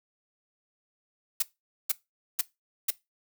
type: noise bursts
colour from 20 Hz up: blue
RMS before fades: -25 dBFS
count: 4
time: 1.4-2.906 s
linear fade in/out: 5 ms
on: 24 ms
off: 470 ms
effects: noise-tail reverb RT60 0.2 s tail -19 dB re dry